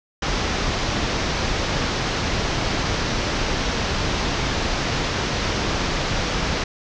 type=low-pass noise; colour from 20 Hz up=pink; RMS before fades=-23 dBFS; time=0.22-6.64 s; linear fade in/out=5 ms; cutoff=6200 Hz; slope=48 dB/octave; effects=none